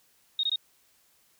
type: tone bursts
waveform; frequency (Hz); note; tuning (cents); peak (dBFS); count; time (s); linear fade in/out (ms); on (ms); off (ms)
sine; 3729; A#7; 0; -24; 3; 0.39-0.559; 2; 43; 20
effects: white hiss -65 dBFS RMS until 1.39 s